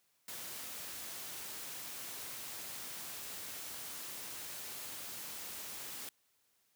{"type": "noise", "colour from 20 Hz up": "white", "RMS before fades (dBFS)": -45, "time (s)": [0.28, 6.09], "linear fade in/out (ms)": 2, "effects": ["white hiss -75 dBFS RMS until 6.75 s", "high-pass 80 Hz 12 dB/octave"]}